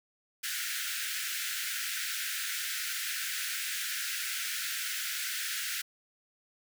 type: high-pass noise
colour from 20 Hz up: pink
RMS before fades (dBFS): -35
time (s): 0.43-5.82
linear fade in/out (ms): 10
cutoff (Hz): 1400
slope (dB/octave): 96
effects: none